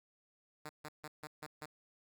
5% pulse tone bursts, 151.9 Hz, D#3, 41 cents flat, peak -33 dBFS, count 6, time 0.65-1.658 s, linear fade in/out 5 ms, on 43 ms, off 150 ms, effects none

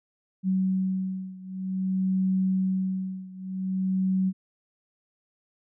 sine beating tone pair, 188.2 / 188.72 Hz, F#3 / F#3, +30 / +34 cents, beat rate 0.52 Hz, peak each -26 / -28 dBFS, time 0.43-4.33 s, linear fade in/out 50 ms, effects none

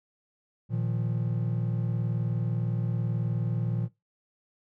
triangle chord, Bb suspended fourth, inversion none, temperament equal, 116.54 / 155.56 / 174.61 Hz, Bb2 / Eb3 / F3, 0 / 0 / 0 cents, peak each -26 / -31 / -32 dBFS, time 0.69-3.89 s, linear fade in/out 50 ms, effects noise-tail reverb RT60 0.2 s tail -19 dB re dry

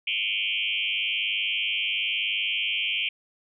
sine tone with frequency modulation, 2746 Hz, F7, 30 cents flat, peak -24 dBFS, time 0.07-3.09 s, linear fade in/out 5 ms, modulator 101 Hz, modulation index 4.7, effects none

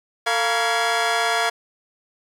25% pulse tone cluster, 450.8 / 695 / 959 / 1135 / 1667 Hz, A4 / F5 / A#5 / C#6 / G#6, +42 / -9 / +49 / +41 / +6 cents, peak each -24 / -18 / -24 / -25 / -21 dBFS, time 0.26-1.5 s, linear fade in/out 10 ms, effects low-pass 8000 Hz 12 dB/octave + 8-bit

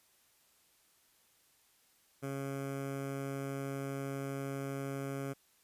15% pulse tone with notch filter, 137.5 Hz, C#3, 14 cents flat, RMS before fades -39 dBFS, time 2.22-5.34 s, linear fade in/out 20 ms, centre 4000 Hz, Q 0.85, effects white hiss -69 dBFS RMS until 5.63 s + resampled to 32000 Hz

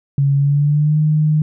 sine tone with pitch glide, 139.7 to 153.23 Hz, C#3 to D#3, +14 to -26 cents, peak -11 dBFS, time 0.18-1.42 s, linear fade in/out 2 ms, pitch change +160 cents, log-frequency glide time 0.36-0.98 s, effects none

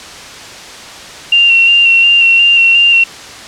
sine tone with vibrato, 2759 Hz, F7, 22 cents flat, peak -4 dBFS, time 1.32-3.04 s, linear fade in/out 5 ms, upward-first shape square, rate 2.8 Hz, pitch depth 19 cents each way, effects white hiss -29 dBFS RMS until 3.47 s + low-pass 6000 Hz 12 dB/octave

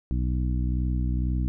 harmonic tone, 62.1 Hz, B1, 10 cents sharp, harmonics 1 / 2 / 3 / 4 / 5, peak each -24 / -30 / -34 / -36 / -38 dBFS, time 0.11-1.48 s, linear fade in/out 0 ms, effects none

